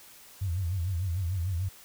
sine tone with vibrato, 90.2 Hz, F#2, 44 cents flat, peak -27 dBFS, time 0.41-1.69 s, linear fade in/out 10 ms, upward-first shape triangle, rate 6.7 Hz, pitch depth 190 cents each way, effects white hiss -52 dBFS RMS until 1.84 s

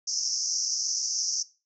pink band-pass noise, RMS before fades -29 dBFS, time 0.07-1.43 s, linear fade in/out 10 ms, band 5200 to 6300 Hz, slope 96 dB/octave, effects noise-tail reverb RT60 0.3 s tail -18 dB re dry

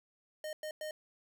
square tone bursts at uneven times, 615 Hz, D#5, 20 cents flat, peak -39 dBFS, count 3, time 0.44-0.53 / 0.63-0.71 / 0.81-0.91 s, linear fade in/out 2 ms, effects none

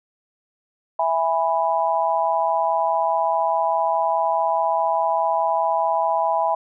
sine chord, E major, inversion none, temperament just, 659.3 / 824.1 / 988.9 Hz, E5 / G#5 / B5, 0 / -14 / +2 cents, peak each -22 dBFS, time 0.99-6.55 s, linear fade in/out 5 ms, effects none

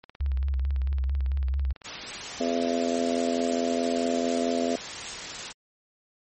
click train, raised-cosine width 0.3 ms, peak -29 dBFS, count 42, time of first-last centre 0.04-2.318 s, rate 18 Hz
sine tone with vibrato, 67.2 Hz, C2, 47 cents sharp, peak -23 dBFS, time 0.2-1.73 s, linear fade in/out 10 ms, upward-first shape sine, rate 4.5 Hz, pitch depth 66 cents each way
white noise, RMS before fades -35 dBFS, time 1.84-5.53 s, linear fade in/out 20 ms
harmonic tone, 84.6 Hz, E2, 45 cents sharp, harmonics 3 / 4 / 5 / 6 / 7 / 8, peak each -27 / -36 / -31 / -33 / -33 / -30 dBFS, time 2.4-4.76 s, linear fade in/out 5 ms
effects MP3 32 kbps

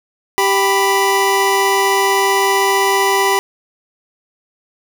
25% pulse tone pair together, 392 / 987.8 Hz, G4 / B5, 0 / 0 cents, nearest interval octave + major third, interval 1600 cents, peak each -11 dBFS, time 0.38-3.39 s, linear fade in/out 0 ms, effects none

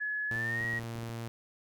sine tone with pitch glide, 1700 to 1897.2 Hz, G#6 to A#6, +40 to +30 cents, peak -31 dBFS, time 0-0.8 s, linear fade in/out 20 ms, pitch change +190 cents, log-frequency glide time 0.28-0.64 s
sawtooth tone, 115.6 Hz, A#2, 14 cents flat, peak -33 dBFS, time 0.31-1.28 s, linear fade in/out 0 ms
clicks, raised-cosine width 3 ms, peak -35 dBFS, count 10, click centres 0.358 / 0.61 / 0.644 / 0.734 / 0.794 / 0.834 / 0.957 / 0.987 / 1.032 / 1.094 s
effects none

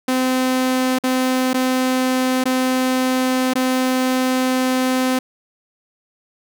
sawtooth tone with dropouts, 257.2 Hz, C4, 30 cents flat, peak -12 dBFS, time 0.08-5.19 s, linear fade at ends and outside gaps 5 ms, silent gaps 0.987-1.037 / 1.533-1.542 / 2.44-2.455 / 3.536-3.554 s, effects none

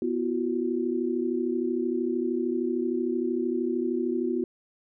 sine chord, B suspended fourth, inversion none, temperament equal with one note detuned, 246.9 / 336.9 / 370 Hz, B3 / E4 / F#4, 0 / +38 / 0 cents, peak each -29 dBFS, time 0.02-4.44 s, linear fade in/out 2 ms, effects none

